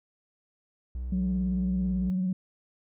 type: tone with pitch glide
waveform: triangle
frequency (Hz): 62 to 60.9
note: B1 to B1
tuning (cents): +7 to -24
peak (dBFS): -29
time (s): 0.95-2.1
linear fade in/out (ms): 0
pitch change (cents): -31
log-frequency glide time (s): 1.35-1.73
type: tone with vibrato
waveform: sine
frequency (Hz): 185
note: F#3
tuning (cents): 0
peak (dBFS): -24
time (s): 1.12-2.33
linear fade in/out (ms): 5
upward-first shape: sine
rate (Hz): 18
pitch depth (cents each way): 42
effects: tanh soft clip ceiling -20 dBFS